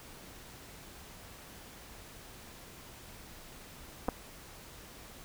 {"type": "clicks", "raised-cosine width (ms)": 1, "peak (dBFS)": [-18, -16], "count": 2, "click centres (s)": [4.084, 4.088], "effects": ["pink hiss -51 dBFS RMS until 5.24 s"]}